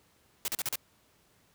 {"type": "noise bursts", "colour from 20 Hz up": "white", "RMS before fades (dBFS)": -32, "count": 5, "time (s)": [0.45, 0.756], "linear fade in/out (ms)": 0, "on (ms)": 30, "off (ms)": 39, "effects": ["pink hiss -66 dBFS RMS until 1.54 s", "high-pass 60 Hz 12 dB/octave"]}